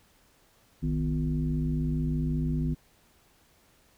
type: tone with frequency modulation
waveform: sine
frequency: 155.56 Hz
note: D#3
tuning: in tune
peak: -25 dBFS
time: 0.82-2.75 s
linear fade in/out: 20 ms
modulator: 95 Hz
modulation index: 1.1
effects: pink hiss -63 dBFS RMS until 3.97 s